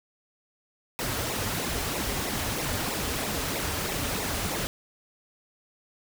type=noise with flanger; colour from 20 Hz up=pink; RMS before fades=-30 dBFS; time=0.99-4.67 s; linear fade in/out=0 ms; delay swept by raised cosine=0.63 to 6.13 ms; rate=3.1 Hz; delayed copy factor=-0.7; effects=none